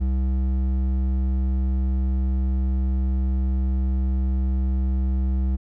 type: tone with hard clipping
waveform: triangle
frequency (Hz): 65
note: C2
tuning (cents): -11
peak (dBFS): -21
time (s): 0-5.57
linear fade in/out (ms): 20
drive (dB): 12
effects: none